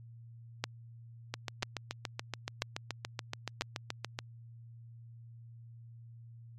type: two click trains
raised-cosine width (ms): 0.2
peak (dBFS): -18 / -14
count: 21 / 4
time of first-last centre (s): 1.34-4.189 / 0.64-3.61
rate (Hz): 7.02 / 1.01
effects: added 116 Hz sine -49 dBFS peak until 6.58 s + MP3 64 kbps